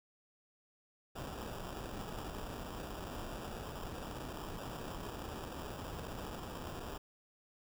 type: noise with sample-and-hold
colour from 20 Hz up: pink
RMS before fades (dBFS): -44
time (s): 1.15-6.98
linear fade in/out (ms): 10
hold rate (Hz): 2100
effects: none